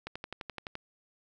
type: click train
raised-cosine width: 0.3 ms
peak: -22 dBFS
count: 9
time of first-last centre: 0.07-0.754 s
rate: 11.7 Hz
effects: none